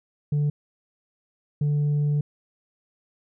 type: tone bursts at uneven times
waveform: sine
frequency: 146.83 Hz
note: D3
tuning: in tune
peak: -17 dBFS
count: 2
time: 0.32-0.5 / 1.61-2.21 s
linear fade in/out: 5 ms
effects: tanh soft clip ceiling -19 dBFS